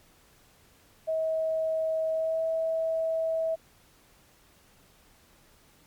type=tone with pitch glide; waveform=sine; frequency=640 to 648.6 Hz; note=D#5 to E5; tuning=+49 to -28 cents; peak=-25 dBFS; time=1.07-3.56 s; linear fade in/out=20 ms; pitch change=+23 cents; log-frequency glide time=2.12-2.42 s; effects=pink hiss -60 dBFS RMS until 5.86 s + MP3 96 kbps